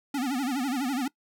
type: tone with vibrato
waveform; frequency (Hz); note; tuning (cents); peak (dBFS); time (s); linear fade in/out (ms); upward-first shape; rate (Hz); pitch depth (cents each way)
square; 264.3; C4; +18; -27; 0.14-1.08; 5; sine; 12; 160
effects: noise-tail reverb RT60 0.1 s tail -22 dB re dry